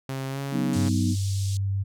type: tone with pitch glide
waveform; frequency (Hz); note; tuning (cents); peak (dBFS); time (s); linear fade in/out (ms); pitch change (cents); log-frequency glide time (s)
sawtooth; 134.1 to 138.35; C3 to C#3; +43 to -3; -25; 0.09-0.89; 2; +54; 0.3-0.39
type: chord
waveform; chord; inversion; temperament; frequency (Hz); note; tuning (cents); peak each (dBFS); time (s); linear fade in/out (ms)
sine; B major; second; equal; 185 / 246.9 / 311.1; F#3 / B3 / D#4; 0 / 0 / 0; -28 / -26 / -29; 0.51-1.16; 50
type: band-pass noise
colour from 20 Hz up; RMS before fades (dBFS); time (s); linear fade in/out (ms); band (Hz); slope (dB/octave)
white; -40; 0.73-1.57; 0; 3600 to 8300; 24
type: tone with vibrato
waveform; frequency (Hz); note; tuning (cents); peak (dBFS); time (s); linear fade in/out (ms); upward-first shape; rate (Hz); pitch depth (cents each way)
sine; 98; G2; 0; -23; 0.75-1.84; 20; triangle; 8.1; 10
effects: none